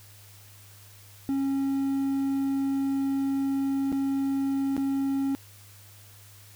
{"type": "tone with dropouts", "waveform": "triangle", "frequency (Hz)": 273.1, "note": "C#4", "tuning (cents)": -26, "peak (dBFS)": -22, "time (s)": [1.29, 5.35], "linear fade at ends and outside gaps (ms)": 0, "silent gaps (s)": [[3.919, 3.926], [4.766, 4.778]], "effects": ["added 101 Hz sine -51 dBFS peak until 6.55 s", "white hiss -53 dBFS RMS until 6.55 s"]}